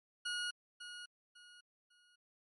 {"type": "tone with echo", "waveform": "20% pulse", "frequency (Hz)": 1446, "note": "F#6", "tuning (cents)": -40, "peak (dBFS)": -32, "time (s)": [0.25, 0.51], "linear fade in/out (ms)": 10, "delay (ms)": 550, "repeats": 3, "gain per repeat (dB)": -10, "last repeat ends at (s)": 2.16, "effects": ["MP3 48 kbps"]}